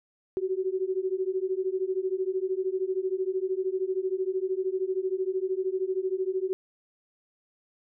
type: beating tone pair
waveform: sine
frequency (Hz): 370 / 383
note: F#4 / G4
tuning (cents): 0 / -40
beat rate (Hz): 13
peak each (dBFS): -29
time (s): 0.37-6.53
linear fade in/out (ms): 0
effects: none